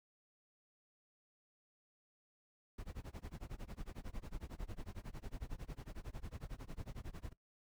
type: noise with tremolo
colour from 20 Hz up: brown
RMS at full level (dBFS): -43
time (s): 2.78-7.33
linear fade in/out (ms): 5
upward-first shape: sine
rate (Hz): 11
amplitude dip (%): 100
effects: noise-tail reverb RT60 0.1 s tail -18 dB re dry